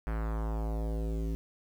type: tone with low-pass filter sweep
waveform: square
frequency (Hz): 55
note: A1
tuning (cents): 0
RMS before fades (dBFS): -33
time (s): 0.07-1.35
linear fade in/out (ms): 0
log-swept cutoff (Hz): 1700 to 330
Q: 1.8
effects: 9-bit

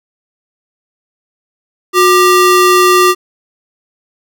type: ring-modulated tone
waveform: square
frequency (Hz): 778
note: G5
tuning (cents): -13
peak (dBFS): -3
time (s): 1.93-3.15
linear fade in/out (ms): 50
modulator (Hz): 414
effects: none

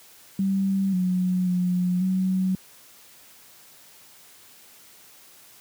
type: tone with pitch steps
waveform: sine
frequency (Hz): 194 / 182.7 / 180 / 187.2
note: G3 / F#3 / F#3 / F#3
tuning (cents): -18 / -22 / -47 / +20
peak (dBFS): -20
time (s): 0.39-2.55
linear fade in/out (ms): 2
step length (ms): 540
effects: white hiss -51 dBFS RMS until 5.6 s + high-pass 80 Hz 12 dB/octave

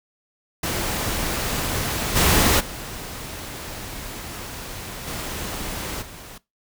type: noise with level steps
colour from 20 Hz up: pink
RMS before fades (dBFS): -25 / -17 / -34 / -30 / -40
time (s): 0.63-6.38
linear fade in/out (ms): 5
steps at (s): 2.15 / 2.59 / 5.06 / 6.01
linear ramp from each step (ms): 20
effects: noise-tail reverb RT60 0.2 s tail -20 dB re dry

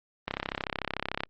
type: click train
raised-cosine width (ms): 0.3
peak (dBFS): -13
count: 33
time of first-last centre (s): 0.28-1.235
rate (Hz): 33.5
effects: low-pass 4000 Hz 12 dB/octave + Opus 32 kbps

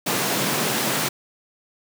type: high-pass noise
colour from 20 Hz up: pink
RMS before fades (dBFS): -23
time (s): 0.06-1.09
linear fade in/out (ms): 10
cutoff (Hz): 130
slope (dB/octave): 48
effects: none

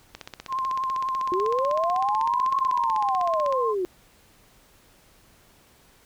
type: click train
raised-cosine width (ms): 0.2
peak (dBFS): -19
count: 55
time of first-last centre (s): 0.15-3.525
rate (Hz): 16
type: tone with vibrato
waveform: sine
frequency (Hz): 1054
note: C6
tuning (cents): +12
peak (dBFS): -24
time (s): 0.48-3.75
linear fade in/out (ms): 50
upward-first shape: triangle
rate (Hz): 12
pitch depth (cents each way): 35
type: linear two-way sweep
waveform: sine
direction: up then down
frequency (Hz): 350 to 1100 to 350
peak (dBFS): -23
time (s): 1.32-3.85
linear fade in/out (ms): 0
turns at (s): 2.56
effects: pink hiss -57 dBFS RMS until 6.05 s

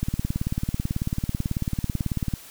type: click train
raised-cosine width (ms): 5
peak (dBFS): -12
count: 43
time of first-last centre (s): 0.03-2.338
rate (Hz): 18.2
effects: white hiss -45 dBFS RMS until 2.5 s

